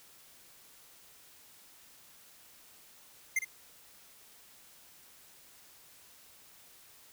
square tone with echo, 2093 Hz, C7, in tune, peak -27 dBFS, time 3.36-3.39 s, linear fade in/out 5 ms, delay 57 ms, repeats 1, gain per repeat -9 dB, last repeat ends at 3.447 s, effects white hiss -58 dBFS RMS until 7.12 s

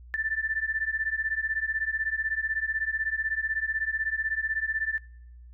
sine beating tone pair, 1760 / 1776 Hz, A6 / A6, 0 / +16 cents, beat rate 16 Hz, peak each -29 / -30 dBFS, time 0.14-4.98 s, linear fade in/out 0 ms, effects noise-tail reverb RT60 0.8 s tail -24 dB re dry + added 60 Hz sine -45 dBFS peak until 5.53 s

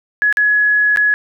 sine tone with dropouts, 1687 Hz, G#6, 27 cents sharp, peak -10 dBFS, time 0.22-1.14 s, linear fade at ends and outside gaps 0 ms, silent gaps 0.326-0.371 / 0.961-0.972 s, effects none

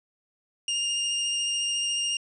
sawtooth tone with vibrato, 2819 Hz, F7, 16 cents sharp, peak -22 dBFS, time 0.68-2.17 s, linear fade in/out 2 ms, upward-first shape sine, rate 14 Hz, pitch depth 13 cents each way, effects resampled to 22050 Hz + 10-bit

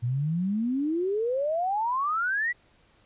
sine exponential sweep, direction up, 115.5 to 1988 Hz, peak -24 dBFS, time 0.02-2.53 s, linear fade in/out 20 ms, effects pink hiss -62 dBFS RMS until 3.05 s + resampled to 8000 Hz

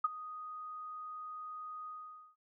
sine tone with ADSR envelope, 1244.5 Hz, D#6, in tune, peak -24 dBFS, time 0.04-2.36 s, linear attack 7 ms, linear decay 23 ms, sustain -18 dB, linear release 490 ms, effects none

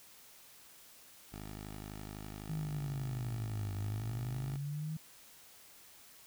10% pulse tone, 51.91 Hz, G#1, in tune, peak -36 dBFS, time 1.32-4.57 s, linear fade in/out 10 ms
sine linear two-way sweep, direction down then up, 160 to 96.9 to 160 Hz, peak -36 dBFS, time 2.49-4.97 s, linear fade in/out 5 ms, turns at 3.75 s
effects white hiss -58 dBFS RMS until 6.26 s

